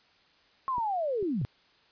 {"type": "linear sweep", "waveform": "sine", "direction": "down", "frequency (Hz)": [1087, 100.7], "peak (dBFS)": -27, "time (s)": [0.68, 1.45], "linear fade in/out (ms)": 0}
{"type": "clicks", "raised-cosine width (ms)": 3, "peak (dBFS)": -30, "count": 3, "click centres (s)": [0.782, 1.227, 1.415]}
{"effects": ["white hiss -63 dBFS RMS until 1.91 s", "resampled to 11025 Hz"]}